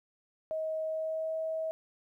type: tone with pitch glide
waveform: sine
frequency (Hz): 633 to 640.7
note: D#5 to E5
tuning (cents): +30 to -49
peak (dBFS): -31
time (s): 0.51-1.71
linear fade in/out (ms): 0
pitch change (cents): +21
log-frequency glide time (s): 0.84-1.36
effects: 12-bit